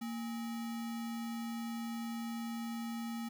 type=tone with sample-and-hold; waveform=sine; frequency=230.7 Hz; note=A#3; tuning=18 cents flat; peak=-37 dBFS; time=0.01-3.29 s; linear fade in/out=10 ms; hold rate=1050 Hz; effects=none